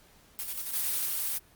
blue noise with tremolo, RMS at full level -34 dBFS, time 0.39-1.06 s, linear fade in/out 0 ms, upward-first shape square, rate 11 Hz, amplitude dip 45%
blue noise, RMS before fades -31 dBFS, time 0.72-1.39 s, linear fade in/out 20 ms
effects pink hiss -59 dBFS RMS until 1.55 s + Opus 48 kbps

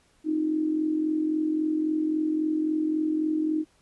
sine tone with amplitude modulation, 311.1 Hz, D#4, in tune, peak -20 dBFS, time 0.24-3.65 s, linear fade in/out 50 ms, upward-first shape sine, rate 43.7 Hz, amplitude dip 60%, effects pink hiss -64 dBFS RMS until 3.81 s + resampled to 24000 Hz

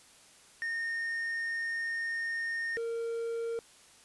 triangle tone pair in turn, 1836 / 461.7 Hz, A#6 / A#4, -27 / -17 cents, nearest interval 2 octaves, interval 2390 cents, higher first, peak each -30 / -30 dBFS, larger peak neither, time 0.62-2.77 / 2.77-3.59 s, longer first, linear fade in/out 0 ms, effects white hiss -58 dBFS RMS until 4.04 s + resampled to 24000 Hz

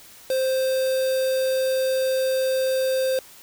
triangle tone with quantisation, 523.3 Hz, C5, in tune, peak -18 dBFS, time 0.3-3.19 s, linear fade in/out 2 ms, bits 5, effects white hiss -47 dBFS RMS until 3.42 s

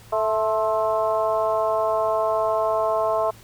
harmonic tone with a mistuned harmonic, 219.2 Hz, A3, 6 cents flat, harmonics 2 / 3 / 4 / 5 / 6, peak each -28 / -21 / -29 / -26 / -34 dBFS, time 0.12-3.31 s, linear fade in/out 10 ms, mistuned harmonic 5, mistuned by -54 cents, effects added 112 Hz sine -49 dBFS peak until 3.43 s + pink hiss -49 dBFS RMS until 3.43 s

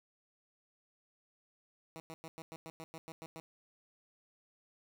10% pulse tone bursts, 161.8 Hz, E3, 32 cents flat, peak -37 dBFS, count 11, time 1.96-3.4 s, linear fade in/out 0 ms, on 40 ms, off 100 ms, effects none

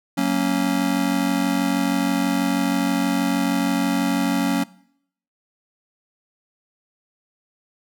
square chord, F# major, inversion none, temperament just, 185 / 231.2 / 277.5 Hz, F#3 / A#3 / C#4, 0 / -14 / +2 cents, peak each -25 / -25 / -22 dBFS, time 0.17-4.64 s, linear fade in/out 10 ms, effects noise-tail reverb RT60 0.7 s tail -22 dB re dry

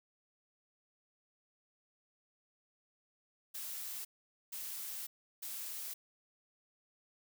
blue noise bursts at uneven times, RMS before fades -43 dBFS, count 3, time 3.54-4.05 / 4.52-5.07 / 5.42-5.94 s, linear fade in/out 10 ms, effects none

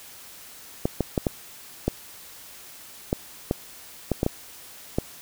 clicks, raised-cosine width 2 ms, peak -8 dBFS, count 11, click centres 0.855 / 1.007 / 1.178 / 1.268 / 1.88 / 3.129 / 3.511 / 4.117 / 4.231 / 4.264 / 4.985 s, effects white hiss -45 dBFS RMS until 5.21 s

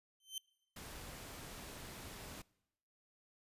sawtooth tone with exponential growth, 3092 Hz, G7, 24 cents flat, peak -34 dBFS, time 0.2-0.38 s, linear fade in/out 2 ms, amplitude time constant 37 ms
pink noise, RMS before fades -50 dBFS, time 0.76-2.42 s, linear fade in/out 5 ms
effects noise-tail reverb RT60 0.9 s tail -24 dB re dry + resampled to 32000 Hz

